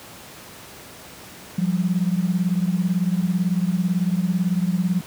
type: beating tone pair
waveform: sine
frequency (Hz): 174.61 / 192.61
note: F3 / G3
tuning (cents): 0 / -30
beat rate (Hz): 18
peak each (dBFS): -20 / -22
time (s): 1.58-5.01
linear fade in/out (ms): 5
effects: pink hiss -41 dBFS RMS until 5.06 s + high-pass 100 Hz 12 dB/octave